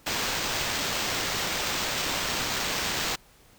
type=noise with sample-and-hold; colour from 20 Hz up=violet; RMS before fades=-29 dBFS; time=0.06-3.16 s; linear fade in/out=10 ms; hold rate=11025 Hz; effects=pink hiss -57 dBFS RMS until 3.58 s